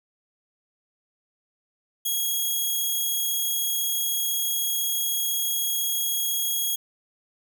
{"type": "tone", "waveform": "5% pulse", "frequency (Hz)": 3306, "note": "G#7", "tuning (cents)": -9, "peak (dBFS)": -15, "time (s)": [2.05, 6.76], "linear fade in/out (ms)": 10, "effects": []}